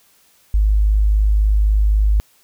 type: tone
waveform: sine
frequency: 51.91 Hz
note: G#1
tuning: in tune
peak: -11 dBFS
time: 0.54-2.2 s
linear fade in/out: 0 ms
effects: white hiss -55 dBFS RMS until 2.43 s